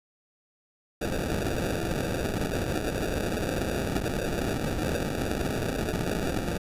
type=noise with sample-and-hold; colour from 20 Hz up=violet; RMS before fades=-29 dBFS; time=1.01-6.58 s; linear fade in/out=10 ms; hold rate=1050 Hz; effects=resampled to 32000 Hz